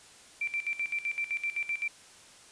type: tone with tremolo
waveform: sine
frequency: 2349 Hz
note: D7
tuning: in tune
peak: -28 dBFS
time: 0.41-1.88 s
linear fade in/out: 5 ms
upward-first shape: square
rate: 7.8 Hz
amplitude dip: 80%
effects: white hiss -54 dBFS RMS until 2.51 s + resampled to 22050 Hz